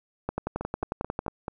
two click trains, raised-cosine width 1 ms, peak -18 / -14 dBFS, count 5 / 12, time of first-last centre 0.61-1.481 / 0.29-1.281 s, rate 4.59 / 11.1 Hz, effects none

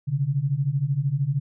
sine beating tone pair, 131.5 / 144.5 Hz, C3 / D3, +9 / -28 cents, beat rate 13 Hz, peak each -25 / -23 dBFS, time 0.07-1.4 s, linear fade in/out 20 ms, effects none

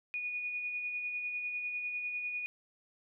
sine tone with tremolo, 2460 Hz, D#7, 20 cents flat, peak -33 dBFS, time 0.14-2.46 s, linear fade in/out 0 ms, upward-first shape sine, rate 10 Hz, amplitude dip 35%, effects none

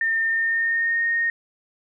sine tone with pitch glide, 1811 to 1851.2 Hz, A6 to A#6, +49 to -13 cents, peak -19 dBFS, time 0.01-1.3 s, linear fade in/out 2 ms, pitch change +38 cents, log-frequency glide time 0.25-1.04 s, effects none

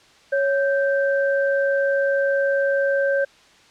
sine tone pair together, 554.4 / 1564.6 Hz, C#5 / G6, 0 / -4 cents, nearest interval octave + tritone, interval 1796 cents, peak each -18 / -24 dBFS, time 0.32-3.25 s, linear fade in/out 10 ms, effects white hiss -52 dBFS RMS until 3.7 s + low-pass 5000 Hz 12 dB/octave

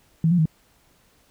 sine tone with pitch steps, 162.7 / 176.7 / 158 Hz, E3 / F3 / D#3, -22 / +21 / +27 cents, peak -15 dBFS, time 0.24-0.456 s, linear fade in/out 2 ms, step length 72 ms, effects pink hiss -60 dBFS RMS until 1.3 s

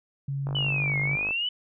sine tone with pitch glide, 138.59 to 141.42 Hz, C#3 to C#3, 0 to +35 cents, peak -27 dBFS, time 0.28-1.16 s, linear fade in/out 5 ms, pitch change +35 cents, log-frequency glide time 0.73-0.8 s
click train, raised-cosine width 1 ms, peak -24 dBFS, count 44, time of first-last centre 0.47-1.308 s, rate 51.3 Hz
sine exponential two-way sweep, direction down then up, 3015 to 2106 to 3015 Hz, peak -25 dBFS, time 0.55-1.49 s, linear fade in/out 5 ms, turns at 1 s
effects none

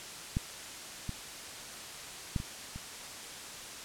clicks, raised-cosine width 5 ms, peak -17 / -23 / -18 / -26 / -29 dBFS, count 5, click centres 0.369 / 1.093 / 2.362 / 2.401 / 2.76 s, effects white hiss -44 dBFS RMS until 3.84 s + low-pass 9000 Hz 12 dB/octave

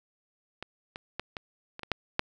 clicks, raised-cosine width 0.3 ms, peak -21 / -22 / -16 / -20 / -24 / -22 / -10 / -8 dBFS, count 8, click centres 0.626 / 0.959 / 1.196 / 1.368 / 1.794 / 1.833 / 1.917 / 2.194 s, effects none

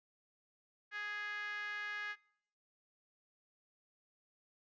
5% pulse tone with band-pass filter, 415.3 Hz, G#4, in tune, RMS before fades -42 dBFS, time 0.91-2.16 s, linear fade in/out 50 ms, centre 1700 Hz, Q 4.4, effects noise-tail reverb RT60 0.7 s tail -25 dB re dry + resampled to 16000 Hz

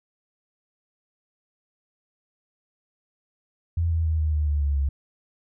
sine tone with pitch steps, 84.1 / 81.8 / 79.56 / 77.39 / 75.27 / 73.21 / 71.21 / 69.26 Hz, E2 / E2 / D#2 / D#2 / D2 / D2 / C#2 / C#2, +35 / -13 / +39 / -9 / +43 / -5 / +47 / -1 cents, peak -20 dBFS, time 3.77-4.89 s, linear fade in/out 5 ms, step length 140 ms, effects none

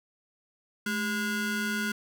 40% pulse ring-modulated tone, 615 Hz, D#5, 20 cents flat, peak -24 dBFS, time 0.86-1.92 s, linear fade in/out 5 ms, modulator 829 Hz, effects none

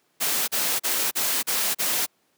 white noise bursts, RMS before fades -24 dBFS, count 6, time 0.2-2.065 s, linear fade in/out 20 ms, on 280 ms, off 37 ms, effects pink hiss -67 dBFS RMS until 2.37 s + high-pass 200 Hz 12 dB/octave

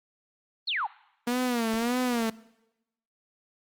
sine exponential sweep, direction down, 4591 to 740 Hz, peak -26 dBFS, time 0.67-0.87 s, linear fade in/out 10 ms
sawtooth tone with vibrato, 237.4 Hz, A#3, 32 cents sharp, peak -21 dBFS, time 1.27-2.3 s, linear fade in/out 5 ms, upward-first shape sine, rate 1.7 Hz, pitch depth 110 cents each way
effects noise-tail reverb RT60 0.9 s tail -21 dB re dry + Opus 32 kbps

